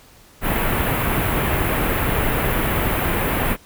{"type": "band-stop noise", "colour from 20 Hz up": "pink", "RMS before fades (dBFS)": -20, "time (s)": [0.41, 3.57], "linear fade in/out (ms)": 50, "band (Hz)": [2700, 12000], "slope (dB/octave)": 24, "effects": ["pink hiss -49 dBFS RMS until 3.65 s"]}